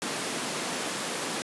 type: high-pass noise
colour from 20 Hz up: pink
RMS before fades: -32 dBFS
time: 0.02-1.42 s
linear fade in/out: 0 ms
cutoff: 190 Hz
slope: 24 dB/octave
effects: resampled to 24000 Hz